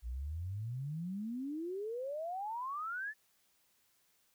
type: exponential sweep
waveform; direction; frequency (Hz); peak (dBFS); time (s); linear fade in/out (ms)
sine; up; 55.8 to 1787; -37; 0.02-3.14; 50
effects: white hiss -73 dBFS RMS until 4.34 s